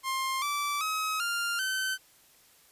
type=tone with pitch steps; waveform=sawtooth; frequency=1059 / 1161.5 / 1274 / 1397.4 / 1532.7 Hz; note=C6 / D6 / D#6 / F6 / G6; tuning=+21 / -20 / +41 / +1 / -39 cents; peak=-25 dBFS; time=0.03-1.98 s; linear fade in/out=50 ms; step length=390 ms; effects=white hiss -60 dBFS RMS until 2.71 s + resampled to 32000 Hz